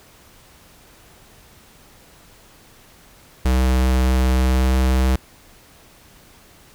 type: tone with pitch glide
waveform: square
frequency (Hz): 64 to 64.52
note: C2 to C2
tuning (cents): -38 to -24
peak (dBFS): -15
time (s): 3.45-5.16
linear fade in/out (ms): 5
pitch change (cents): +14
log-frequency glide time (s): 4.15-4.67
effects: pink hiss -49 dBFS RMS until 6.74 s